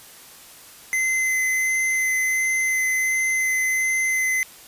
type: tone with vibrato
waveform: square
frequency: 2052 Hz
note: C7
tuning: 34 cents flat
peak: -20 dBFS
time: 0.93-4.43 s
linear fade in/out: 0 ms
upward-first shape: sine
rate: 1.4 Hz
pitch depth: 8 cents each way
effects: white hiss -45 dBFS RMS until 4.67 s + resampled to 32000 Hz